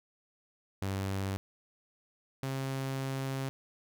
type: tone pair in turn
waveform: sawtooth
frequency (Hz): 97.1 / 134.34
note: G2 / C3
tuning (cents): -16 / +46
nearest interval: tritone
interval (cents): 562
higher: second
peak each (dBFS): -28 / -29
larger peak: first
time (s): 0.82-1.37 / 2.43-3.49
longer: second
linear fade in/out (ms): 0
effects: none